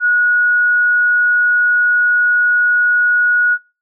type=tone; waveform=sine; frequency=1456 Hz; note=F#6; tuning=28 cents flat; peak=-10 dBFS; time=0-3.58 s; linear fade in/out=50 ms; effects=noise-tail reverb RT60 0.3 s tail -23 dB re dry